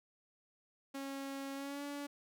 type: tone with pitch glide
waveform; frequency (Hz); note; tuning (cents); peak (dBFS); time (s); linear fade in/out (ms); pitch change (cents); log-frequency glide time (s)
sawtooth; 274 to 286.1; C#4 to D4; -20 to -45; -37; 0.94-2.07; 10; +75; 1.54-1.83
effects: none